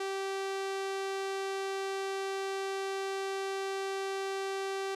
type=tone; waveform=sawtooth; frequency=388.6 Hz; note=G4; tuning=15 cents flat; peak=-29 dBFS; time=0-4.95 s; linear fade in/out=5 ms; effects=low-pass 8000 Hz 12 dB/octave